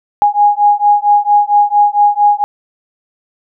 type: beating tone pair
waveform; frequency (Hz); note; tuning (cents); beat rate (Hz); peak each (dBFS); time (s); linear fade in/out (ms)
sine; 823 / 827.4; G#5 / G#5; -16 / -7; 4.4; -10; 0.22-2.44; 0
effects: none